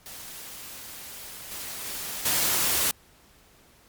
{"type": "noise with level steps", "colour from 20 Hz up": "white", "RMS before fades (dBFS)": [-41, -36, -34, -24], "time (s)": [0.06, 2.91], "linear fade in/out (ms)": 0, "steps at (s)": [1.51, 1.84, 2.25], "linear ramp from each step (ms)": 5, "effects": ["pink hiss -57 dBFS RMS until 3.88 s", "MP3 96 kbps"]}